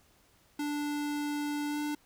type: tone with pitch glide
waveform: square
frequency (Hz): 293.3 to 296.2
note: D4 to D4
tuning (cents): -2 to +15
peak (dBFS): -32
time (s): 0.59-1.95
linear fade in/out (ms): 5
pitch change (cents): +17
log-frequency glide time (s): 1.68-1.79
effects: pink hiss -65 dBFS RMS until 2.05 s